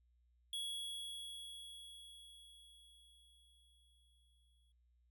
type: tone with exponential decay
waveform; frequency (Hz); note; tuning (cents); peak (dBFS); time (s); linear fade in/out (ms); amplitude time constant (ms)
square; 3347; G#7; +13; -40; 0.53-4.72; 2; 910
effects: added 60 Hz sine -70 dBFS peak until 5.1 s